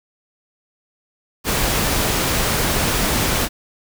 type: noise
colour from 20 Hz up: pink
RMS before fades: -19 dBFS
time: 1.44-3.49 s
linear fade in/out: 50 ms
effects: none

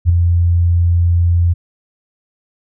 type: tone with ADSR envelope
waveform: sine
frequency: 86.2 Hz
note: F2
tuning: 22 cents flat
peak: -4 dBFS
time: 0.05-1.54 s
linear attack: 45 ms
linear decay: 5 ms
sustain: -5 dB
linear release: 17 ms
effects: none

